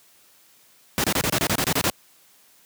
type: noise bursts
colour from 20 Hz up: pink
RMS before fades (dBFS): -21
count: 11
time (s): 0.98-1.899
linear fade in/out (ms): 0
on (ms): 59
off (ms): 27
effects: white hiss -56 dBFS RMS until 2.65 s + high-pass 100 Hz 12 dB/octave